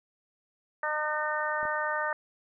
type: harmonic tone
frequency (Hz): 303.8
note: D#4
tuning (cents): -41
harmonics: 2 / 3 / 4 / 5 / 6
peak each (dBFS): -34 / -34 / -34 / -34 / -34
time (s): 0.83-2.13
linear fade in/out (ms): 2
type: clicks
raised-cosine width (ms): 2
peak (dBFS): -33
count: 2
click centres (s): 1.63 / 1.653
effects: none